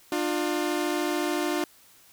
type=tone pair together; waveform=sawtooth; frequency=300 / 353.5 Hz; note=D4 / F4; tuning=+37 / +21 cents; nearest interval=minor third; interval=284 cents; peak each=-24 dBFS; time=0.12-1.64 s; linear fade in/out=2 ms; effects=white hiss -56 dBFS RMS until 2.12 s